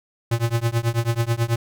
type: tone with tremolo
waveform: square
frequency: 116.54 Hz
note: A#2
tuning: in tune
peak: -16 dBFS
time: 0.31-1.56 s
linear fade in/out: 5 ms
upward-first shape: triangle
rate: 9.2 Hz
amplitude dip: 100%
effects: none